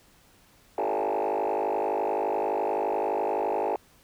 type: tone with frequency modulation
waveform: sine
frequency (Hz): 625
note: D#5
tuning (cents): +8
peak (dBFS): -22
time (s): 0.78-3.76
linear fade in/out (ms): 2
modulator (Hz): 51.7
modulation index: 5.2
effects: tanh soft clip ceiling -23 dBFS + pink hiss -59 dBFS RMS until 4.03 s